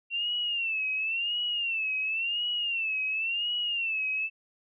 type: tone with vibrato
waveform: sine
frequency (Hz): 2723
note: F7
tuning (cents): -44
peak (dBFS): -27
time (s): 0.1-4.3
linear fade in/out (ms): 50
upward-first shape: sine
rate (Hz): 0.94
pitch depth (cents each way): 120
effects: none